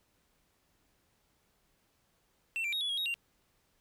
triangle tone with pitch steps, 2693 / 2355 / 3764 / 3406 / 3283 / 3778 / 2772 Hz, E7 / D7 / A#7 / G#7 / G#7 / A#7 / F7, +36 / +4 / +16 / +43 / -21 / +22 / -14 cents, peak -30 dBFS, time 2.56-3.141 s, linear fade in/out 0 ms, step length 83 ms, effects pink hiss -73 dBFS RMS until 3.8 s

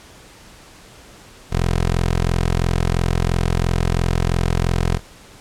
15% pulse tone, 42.95 Hz, F1, 28 cents flat, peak -10 dBFS, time 1.5-5 s, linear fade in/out 50 ms, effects pink hiss -44 dBFS RMS until 5.4 s + low-pass 10000 Hz 12 dB/octave

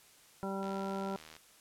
harmonic tone, 194.7 Hz, G3, 12 cents flat, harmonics 1 / 2 / 3 / 4 / 5 / 7, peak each -38 / -41 / -43 / -44 / -45 / -46 dBFS, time 0.43-1.16 s, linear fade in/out 0 ms
click train, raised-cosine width 0.2 ms, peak -33 dBFS, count 59, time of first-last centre 0.63-1.365 s, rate 78.9 Hz
effects white hiss -61 dBFS RMS until 1.6 s + low-pass 12000 Hz 12 dB/octave

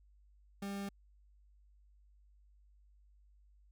40% pulse tone, 199 Hz, G3, 26 cents sharp, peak -38 dBFS, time 0.62-0.89 s, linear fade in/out 5 ms, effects added 50 Hz sine -62 dBFS peak until 3.71 s

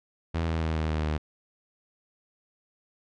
sawtooth tone with pitch steps, 82.41 / 81.18 / 79.97 / 78.78 / 77.61 / 76.45 Hz, E2 / E2 / D#2 / D#2 / D#2 / D#2, 0 / -26 / +48 / +22 / -4 / -30 cents, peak -22 dBFS, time 0.34-1.18 s, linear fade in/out 10 ms, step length 140 ms, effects low-pass 4000 Hz 12 dB/octave

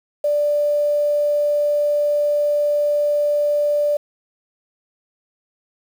sine tone with quantisation, 587.3 Hz, D5, in tune, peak -15 dBFS, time 0.24-3.97 s, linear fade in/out 5 ms, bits 7, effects none

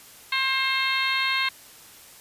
harmonic tone, 531 Hz, C5, 25 cents sharp, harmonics 2 / 3 / 4 / 5 / 6 / 7 / 8, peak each -29 / -30 / -26 / -30 / -33 / -31 / -31 dBFS, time 0.32-1.49 s, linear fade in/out 5 ms, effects white hiss -48 dBFS RMS until 2.2 s + resampled to 32000 Hz

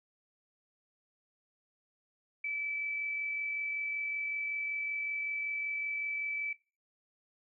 sine tone with amplitude modulation, 2309 Hz, D7, 30 cents flat, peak -32 dBFS, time 2.44-6.53 s, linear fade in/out 5 ms, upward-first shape sine, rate 45.3 Hz, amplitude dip 25%, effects noise-tail reverb RT60 0.3 s tail -18 dB re dry

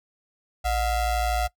square ring-modulated tone, 333.7 Hz, E4, 21 cents sharp, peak -20 dBFS, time 0.64-1.48 s, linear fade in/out 20 ms, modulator 390 Hz, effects noise-tail reverb RT60 0.1 s tail -20 dB re dry

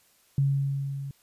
sine tone with level ramp, 138.59 Hz, C#3, in tune, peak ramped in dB -19 to -33 dBFS, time 0.38-1.11 s, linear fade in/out 2 ms, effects white hiss -63 dBFS RMS until 1.22 s + resampled to 32000 Hz

